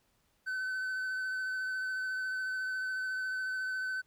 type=tone with vibrato; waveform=triangle; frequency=1520 Hz; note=F#6; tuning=46 cents sharp; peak=-31 dBFS; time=0.46-4.02 s; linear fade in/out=20 ms; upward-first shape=triangle; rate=14 Hz; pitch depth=15 cents each way; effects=pink hiss -73 dBFS RMS until 4.06 s